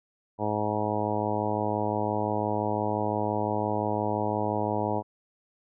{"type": "harmonic tone", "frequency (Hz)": 105.8, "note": "G#2", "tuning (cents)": 33, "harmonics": [1, 2, 3, 4, 5, 6, 7, 8, 9], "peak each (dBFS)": [-34, -34, -34, -34, -34, -34, -34, -34, -34], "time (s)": [0.38, 5.03], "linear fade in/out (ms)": 50, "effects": []}